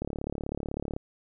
click train, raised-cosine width 2 ms, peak -19 dBFS, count 35, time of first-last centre 0.02-0.964 s, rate 36 Hz, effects none

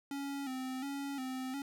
square tone with vibrato, 269 Hz, C4, 48 cents sharp, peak -38 dBFS, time 0.11-1.62 s, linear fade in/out 2 ms, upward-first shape square, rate 1.4 Hz, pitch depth 65 cents each way, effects none

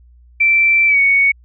sine tone with pitch glide, 2339 to 2226 Hz, D7 to C#7, -8 to +7 cents, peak -9 dBFS, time 0.4-1.32 s, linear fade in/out 10 ms, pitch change -85 cents, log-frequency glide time 0.87-0.99 s, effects added 60 Hz sine -43 dBFS peak until 1.44 s

